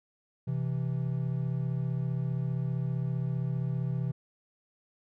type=tone pair together; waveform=triangle; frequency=129.57 / 164.81 Hz; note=C3 / E3; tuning=-17 / 0 cents; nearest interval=major third; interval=417 cents; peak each=-28 / -31 dBFS; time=0.47-4.12 s; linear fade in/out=10 ms; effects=none